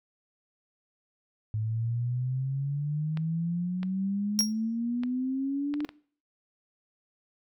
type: exponential sweep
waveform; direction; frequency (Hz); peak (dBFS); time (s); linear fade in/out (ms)
sine; up; 107.2 to 298.6; -27; 1.54-5.85; 0
type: clicks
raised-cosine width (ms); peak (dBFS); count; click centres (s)
0.3; -24; 8; 3.173 / 3.831 / 4.407 / 5.035 / 5.74 / 5.805 / 5.847 / 5.891
type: tone with exponential decay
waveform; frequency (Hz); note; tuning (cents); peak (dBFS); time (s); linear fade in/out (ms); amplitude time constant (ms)
40% pulse; 5600; F8; +4; -17; 4.39-4.53; 0; 30
effects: noise-tail reverb RT60 0.5 s tail -22 dB re dry